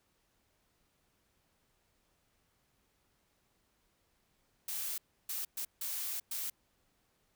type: noise bursts at uneven times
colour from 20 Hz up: blue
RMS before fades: -38 dBFS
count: 5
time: 4.68-4.98 / 5.29-5.45 / 5.57-5.65 / 5.81-6.2 / 6.31-6.5 s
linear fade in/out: 5 ms
effects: pink hiss -75 dBFS RMS until 7.35 s